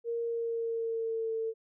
sine tone with pitch glide, 466.2 to 448.2 Hz, A#4 to A4, 0 to +32 cents, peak -30 dBFS, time 0.04-1.54 s, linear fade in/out 50 ms, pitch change -68 cents, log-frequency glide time 0.22-1.33 s, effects none

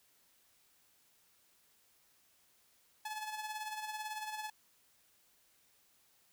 sawtooth tone with tremolo, 858 Hz, A5, 44 cents flat, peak -34 dBFS, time 3.05-4.5 s, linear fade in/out 5 ms, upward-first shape sine, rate 18 Hz, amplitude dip 55%, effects white hiss -70 dBFS RMS until 6.32 s

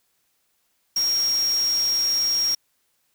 sine tone in noise, 5588 Hz, F8, in tune, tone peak -19 dBFS, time 0.96-2.55 s, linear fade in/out 5 ms, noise white, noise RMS -35 dBFS, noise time 0.96-2.55 s, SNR +13 dB, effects white hiss -69 dBFS RMS until 3.14 s

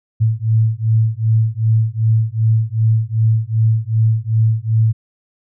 sine beating tone pair, 110 / 112.6 Hz, A2 / A2, 0 / +40 cents, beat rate 2.6 Hz, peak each -15 dBFS, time 0.2-4.93 s, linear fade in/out 20 ms, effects none

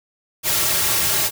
white noise with comb filter, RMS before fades -19 dBFS, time 0.43-1.31 s, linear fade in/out 50 ms, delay 4 ms, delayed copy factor -0.85, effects none

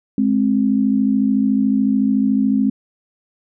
sine tone pair together, 210.4 / 264.2 Hz, G#3 / C4, +23 / +17 cents, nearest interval major third, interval 394 cents, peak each -16 dBFS, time 0.18-2.7 s, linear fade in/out 2 ms, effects none

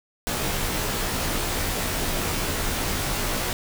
pink noise with comb filter, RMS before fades -26 dBFS, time 0.27-3.53 s, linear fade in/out 0 ms, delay 18 ms, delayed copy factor -1, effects none

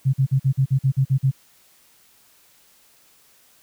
sine tone bursts, 133.9 Hz, C3, 40 cents sharp, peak -14 dBFS, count 10, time 0.05-1.314 s, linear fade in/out 20 ms, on 85 ms, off 46 ms, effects white hiss -56 dBFS RMS until 3.62 s

